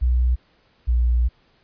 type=tone pair in turn; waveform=sine; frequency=61.6 / 59.95 Hz; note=B1 / A#1; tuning=-4 / +49 cents; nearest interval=unison; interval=47 cents; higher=first; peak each=-15 / -15 dBFS; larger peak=neither; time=0.01-0.36 / 0.87-1.29 s; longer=second; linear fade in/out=20 ms; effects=pink hiss -60 dBFS RMS until 1.63 s + resampled to 11025 Hz